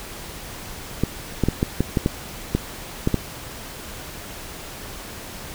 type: clicks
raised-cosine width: 3 ms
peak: -5 dBFS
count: 10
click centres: 1.036 / 1.437 / 1.486 / 1.629 / 1.806 / 1.972 / 2.061 / 2.55 / 3.074 / 3.143 s
effects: pink hiss -36 dBFS RMS until 5.54 s